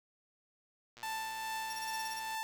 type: click train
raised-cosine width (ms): 0.2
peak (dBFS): -35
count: 165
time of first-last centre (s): 0.97-2.348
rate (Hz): 119
type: tone with tremolo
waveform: sawtooth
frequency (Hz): 884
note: A5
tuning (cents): +8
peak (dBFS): -32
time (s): 1.03-2.43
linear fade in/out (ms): 0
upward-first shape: triangle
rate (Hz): 2.4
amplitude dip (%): 35
type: tone bursts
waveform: sawtooth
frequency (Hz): 5570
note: F8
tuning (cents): -5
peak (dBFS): -39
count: 9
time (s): 1.7-2.196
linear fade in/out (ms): 5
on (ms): 32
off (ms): 26
effects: 11-bit